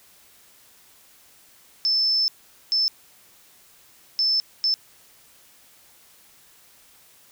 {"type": "tone bursts at uneven times", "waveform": "sine", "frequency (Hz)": 5274, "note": "E8", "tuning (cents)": 0, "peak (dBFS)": -18, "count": 4, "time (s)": [[1.85, 2.28], [2.72, 2.88], [4.19, 4.4], [4.64, 4.74]], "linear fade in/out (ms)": 0, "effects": ["white hiss -54 dBFS RMS until 7.31 s"]}